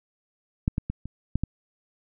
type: clicks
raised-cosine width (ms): 5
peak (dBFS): -9 / -13 / -16 / -23 / -11 / -13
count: 6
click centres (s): 0.679 / 0.781 / 0.9 / 1.056 / 1.356 / 1.436
effects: none